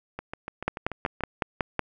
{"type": "two click trains", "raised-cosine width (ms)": 0.5, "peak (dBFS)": [-19, -9], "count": [8, 7], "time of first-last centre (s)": [[0.19, 1.207], [0.68, 1.793]], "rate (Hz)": [6.88, 5.39], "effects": []}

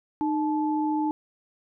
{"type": "tone pair together", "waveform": "sine", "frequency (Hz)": [306.3, 867], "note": ["D#4", "A5"], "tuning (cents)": [-27, -26], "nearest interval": "octave + tritone", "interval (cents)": 1801, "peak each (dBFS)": [-24, -28], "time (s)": [0.21, 1.11], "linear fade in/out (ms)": 0, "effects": []}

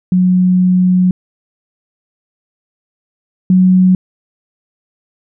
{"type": "tone pair in turn", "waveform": "sine", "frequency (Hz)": [182.6, 184.72], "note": ["F#3", "F#3"], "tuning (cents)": [-23, -3], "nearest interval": "unison", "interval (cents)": 20, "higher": "second", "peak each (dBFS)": [-7, -5], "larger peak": "second", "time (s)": [[0.12, 1.11], [3.5, 3.95]], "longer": "first", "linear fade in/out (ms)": 2, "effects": []}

